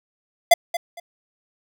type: tone with echo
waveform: square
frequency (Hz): 686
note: F5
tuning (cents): -31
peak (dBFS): -9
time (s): 0.51-0.54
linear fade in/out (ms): 5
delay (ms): 230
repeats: 2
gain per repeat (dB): -13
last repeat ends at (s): 1
effects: none